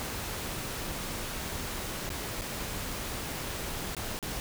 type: noise with dropouts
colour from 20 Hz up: pink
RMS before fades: -36 dBFS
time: 0-4.4 s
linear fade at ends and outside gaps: 0 ms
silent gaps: 2.092-2.102 / 2.411-2.418 / 3.949-3.967 / 4.19-4.227 s
effects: none